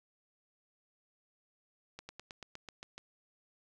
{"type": "slowing click train", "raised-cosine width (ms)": 0.2, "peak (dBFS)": -28, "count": 9, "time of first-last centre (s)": [1.99, 2.98], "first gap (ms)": 100, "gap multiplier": 1.06, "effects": []}